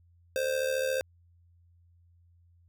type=tone with amplitude modulation; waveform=square; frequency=523.3 Hz; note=C5; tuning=in tune; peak=-25 dBFS; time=0.36-1.01 s; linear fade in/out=0 ms; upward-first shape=sine; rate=74.2 Hz; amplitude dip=65%; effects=added 86 Hz sine -59 dBFS peak until 2.68 s